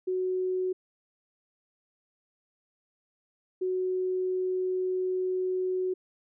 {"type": "tone pair in turn", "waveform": "sine", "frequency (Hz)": [370, 370], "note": ["F#4", "F#4"], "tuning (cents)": [0, 0], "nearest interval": "unison", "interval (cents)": 0, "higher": "neither", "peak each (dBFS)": -26, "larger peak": "neither", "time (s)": [[0.07, 0.73], [3.61, 5.94]], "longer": "second", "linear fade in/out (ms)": 10, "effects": []}